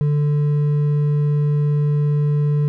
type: tone with hard clipping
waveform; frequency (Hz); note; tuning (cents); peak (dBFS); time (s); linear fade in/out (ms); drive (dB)
triangle; 147.1; D3; +3; -16; 0.01-2.68; 0; 8
effects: none